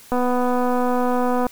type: click train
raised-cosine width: 1 ms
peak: -9 dBFS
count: 335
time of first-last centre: 0.12-1.467 s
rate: 248 Hz
effects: white hiss -46 dBFS RMS until 1.51 s